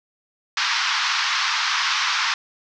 pink band-pass noise, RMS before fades -22 dBFS, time 0.57-2.34 s, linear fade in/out 2 ms, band 960 to 5800 Hz, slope 48 dB/octave, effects none

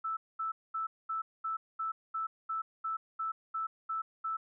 sine tone bursts, 1317 Hz, E6, 2 cents flat, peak -32 dBFS, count 13, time 0.04-4.37 s, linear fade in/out 10 ms, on 130 ms, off 220 ms, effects none

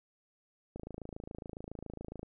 click train, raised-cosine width 2 ms, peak -29 dBFS, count 41, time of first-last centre 0.76-2.231 s, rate 27.2 Hz, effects none

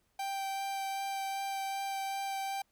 45% pulse tone with vibrato, 783 Hz, G5, 2 cents flat, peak -34 dBFS, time 0.19-2.62 s, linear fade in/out 5 ms, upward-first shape sine, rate 2.6 Hz, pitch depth 9 cents each way, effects pink hiss -75 dBFS RMS until 2.71 s

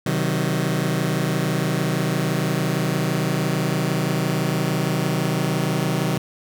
sawtooth chord, C diminished, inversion none, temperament just, 130.81 / 156.98 / 188.37 Hz, C3 / Eb3 / Gb3, 0 / +16 / +31 cents, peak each -21 / -19 / -21 dBFS, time 0.06-6.18 s, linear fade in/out 5 ms, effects none

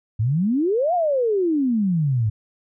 sine exponential two-way sweep, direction up then down, 101.3 to 734 to 102.5 Hz, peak -17 dBFS, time 0.19-2.3 s, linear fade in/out 10 ms, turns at 0.94 s, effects none

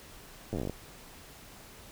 slowing click train, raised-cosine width 2 ms, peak -21 dBFS, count 12, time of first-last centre 0.53-0.697 s, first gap 9 ms, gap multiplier 1.1, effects pink hiss -51 dBFS RMS until 1.91 s

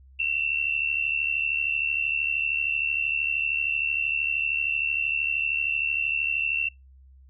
sine tone pair together, 2665 / 2738 Hz, E7 / F7, +18 / -35 cents, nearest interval unison, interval 47 cents, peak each -26 dBFS, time 0.19-6.69 s, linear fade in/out 10 ms, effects noise-tail reverb RT60 0.2 s tail -26 dB re dry + added 66 Hz sine -49 dBFS peak until 7.29 s

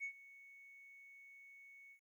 sine tone with ADSR envelope, 2217 Hz, C#7, in tune, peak -37 dBFS, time 0-2 s, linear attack 37 ms, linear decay 85 ms, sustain -20 dB, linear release 85 ms, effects tanh soft clip ceiling -38 dBFS + 13-bit

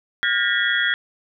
sine tone cluster, 1425 / 1615 / 1813 / 1936 / 3330 Hz, F6 / G#6 / A#6 / B6 / G#7, +34 / -49 / -49 / -35 / +4 cents, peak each -24 dBFS, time 0.23-0.94 s, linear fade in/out 0 ms, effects none

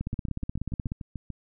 two click trains, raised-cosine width 5 ms, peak -18 / -23 dBFS, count 16 / 9, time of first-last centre 0.01-0.919 / 0.14-1.303 s, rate 16.5 / 6.88 Hz, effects none

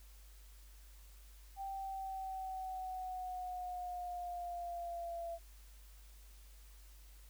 sine linear sweep, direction down, 784 to 675 Hz, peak -40 dBFS, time 1.56-5.39 s, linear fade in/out 50 ms, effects added 50 Hz sine -55 dBFS peak until 7.29 s + white hiss -65 dBFS RMS until 7.29 s

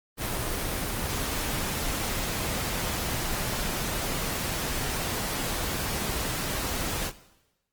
pink noise, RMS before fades -30 dBFS, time 0.17-7.12 s, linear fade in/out 50 ms, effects noise-tail reverb RT60 1.0 s tail -17 dB re dry + Opus 24 kbps

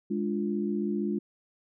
sine chord, D diminished, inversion second, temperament equal, 207.7 / 293.7 / 349.2 Hz, Ab3 / D4 / F4, 0 / 0 / 0 cents, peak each -29 / -34 / -32 dBFS, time 0.1-1.19 s, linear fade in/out 10 ms, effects none

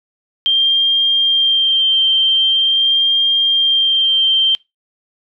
sine tone with vibrato, 3171 Hz, G7, 19 cents sharp, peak -10 dBFS, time 0.46-4.55 s, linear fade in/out 0 ms, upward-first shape sine, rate 0.44 Hz, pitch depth 17 cents each way, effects noise-tail reverb RT60 0.2 s tail -23 dB re dry

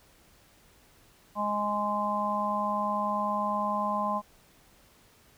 harmonic tone, 207.7 Hz, G#3, in tune, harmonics 1 / 3 / 4 / 5, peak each -34 / -34 / -33 / -29 dBFS, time 1.35-4.22 s, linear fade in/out 50 ms, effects pink hiss -60 dBFS RMS until 5.37 s

